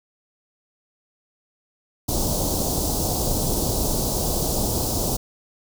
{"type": "band-stop noise", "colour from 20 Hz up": "pink", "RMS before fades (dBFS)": -23, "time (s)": [2.08, 5.17], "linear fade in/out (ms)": 10, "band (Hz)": [820, 4600], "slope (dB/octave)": 24, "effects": []}